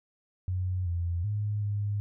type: tone with pitch steps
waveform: sine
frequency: 91.9 / 86.2 / 104.4 / 102.8 Hz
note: F#2 / F2 / G#2 / G#2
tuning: -11 / -22 / +10 / -17 cents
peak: -27 dBFS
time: 0.48-2 s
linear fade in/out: 0 ms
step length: 380 ms
effects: none